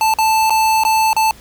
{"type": "tone with dropouts", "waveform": "square", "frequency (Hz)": 880, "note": "A5", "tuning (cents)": 0, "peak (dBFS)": -12, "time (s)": [0.01, 1.31], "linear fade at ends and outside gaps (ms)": 1, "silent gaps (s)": [[0.139, 0.186], [0.497, 0.505], [0.836, 0.85], [1.131, 1.165]], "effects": ["added 60 Hz sine -43 dBFS peak until 1.4 s", "pink hiss -43 dBFS RMS until 1.4 s"]}